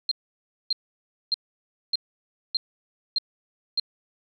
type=tone bursts; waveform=sine; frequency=4185 Hz; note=C8; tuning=in tune; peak=-20 dBFS; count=7; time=0.09-3.798 s; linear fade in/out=2 ms; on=24 ms; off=590 ms; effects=none